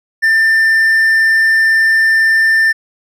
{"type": "tone", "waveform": "triangle", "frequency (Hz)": 1789, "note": "A6", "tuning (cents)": 28, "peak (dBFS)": -6, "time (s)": [0.22, 2.73], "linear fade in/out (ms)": 20, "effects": []}